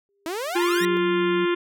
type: tone with exponential growth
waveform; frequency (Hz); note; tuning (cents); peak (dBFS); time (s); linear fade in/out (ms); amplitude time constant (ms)
sine; 400.3; G4; +36; -29; 0.09-0.97; 0; 190
type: exponential sweep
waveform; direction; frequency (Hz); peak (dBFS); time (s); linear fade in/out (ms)
sawtooth; up; 311.1 to 1975.5; -23; 0.26-0.85; 0
type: harmonic tone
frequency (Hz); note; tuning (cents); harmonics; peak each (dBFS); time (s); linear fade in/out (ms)
349.2; F4; 0; 1 / 3 / 4 / 5 / 6 / 7 / 8 / 9 / 10; -20 / -30 / -32 / -34 / -36 / -37 / -38 / -39 / -40; 0.55-1.55; 10
type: tone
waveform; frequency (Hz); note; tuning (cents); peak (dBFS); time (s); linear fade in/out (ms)
sine; 182.6; F#3; -23; -28; 0.8-1.46; 20
effects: none